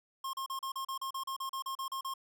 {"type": "tone bursts", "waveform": "square", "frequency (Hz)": 1071, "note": "C6", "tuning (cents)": 40, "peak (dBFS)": -36, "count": 15, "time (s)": [0.24, 2.139], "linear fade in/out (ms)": 5, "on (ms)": 93, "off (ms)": 36, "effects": []}